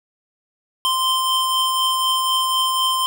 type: tone pair together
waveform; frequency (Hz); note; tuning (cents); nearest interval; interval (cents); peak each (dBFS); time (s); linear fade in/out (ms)
square; 1042 / 3122; C6 / G7; -7 / -8; octave + perfect fifth; 1899; -20 / -21; 0.85-3.06; 0
effects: none